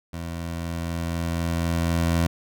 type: tone with level ramp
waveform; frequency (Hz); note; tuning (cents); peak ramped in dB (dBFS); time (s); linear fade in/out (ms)
20% pulse; 84; E2; +33; -26 to -14; 0.13-2.27; 5
effects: none